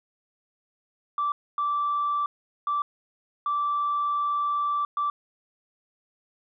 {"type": "tone bursts at uneven times", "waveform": "sine", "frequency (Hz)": 1166, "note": "D6", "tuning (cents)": -13, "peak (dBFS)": -22, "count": 5, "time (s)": [[1.18, 1.32], [1.58, 2.26], [2.67, 2.82], [3.46, 4.85], [4.97, 5.1]], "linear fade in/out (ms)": 2, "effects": ["tanh soft clip ceiling -19 dBFS"]}